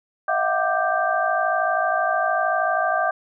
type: tone cluster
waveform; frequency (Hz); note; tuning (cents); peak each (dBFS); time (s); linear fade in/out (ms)
sine; 638 / 697 / 750 / 1183 / 1569; D#5 / F5 / F#5 / D6 / G6; +43 / -4 / +23 / +12 / +1; -25; 0.28-3.11; 5
effects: none